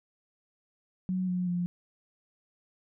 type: tone with pitch steps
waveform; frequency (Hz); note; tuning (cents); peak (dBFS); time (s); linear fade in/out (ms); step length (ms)
sine; 185 / 180.57 / 176.24; F#3 / F#3 / F3; 0 / -42 / +16; -27; 1.09-1.66; 0; 190
effects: none